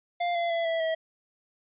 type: tone with pitch steps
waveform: square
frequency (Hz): 698.5 / 684.9 / 671.6 / 658.5 / 645.7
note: F5 / F5 / E5 / E5 / E5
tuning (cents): 0 / -34 / +32 / -2 / -36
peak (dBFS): -26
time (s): 0.2-0.95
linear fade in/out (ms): 10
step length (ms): 150
effects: resampled to 8000 Hz